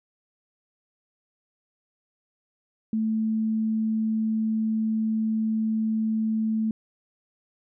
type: tone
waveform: sine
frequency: 220 Hz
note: A3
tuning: in tune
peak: -22 dBFS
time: 2.93-6.71 s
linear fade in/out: 2 ms
effects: none